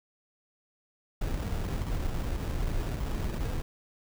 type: noise with sample-and-hold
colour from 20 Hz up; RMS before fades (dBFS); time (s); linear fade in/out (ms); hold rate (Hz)
brown; -31; 1.21-3.62; 5; 2100
effects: none